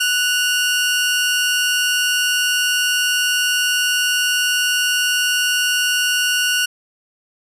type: tone pair together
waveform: sawtooth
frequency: 1480 / 2800 Hz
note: F#6 / F7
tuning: 0 / +4 cents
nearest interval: major seventh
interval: 1104 cents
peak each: -15 dBFS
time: 0-6.66 s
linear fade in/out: 10 ms
effects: resampled to 32000 Hz